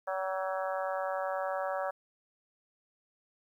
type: harmonic tone with a mistuned harmonic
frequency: 189.5 Hz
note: F#3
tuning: 42 cents sharp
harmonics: 3 / 4 / 5 / 6 / 7 / 8 / 9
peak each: -34 / -37 / -41 / -42 / -41 / -47 / -44 dBFS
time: 0.07-1.91 s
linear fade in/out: 10 ms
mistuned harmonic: 9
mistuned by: -43 cents
effects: 11-bit